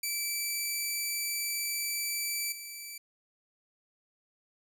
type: tone with level steps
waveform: 10% pulse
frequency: 2321 Hz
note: D7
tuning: 21 cents flat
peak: -22 / -32 dBFS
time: 0.03-2.98 s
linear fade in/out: 5 ms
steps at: 2.52 s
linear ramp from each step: 2 ms
effects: none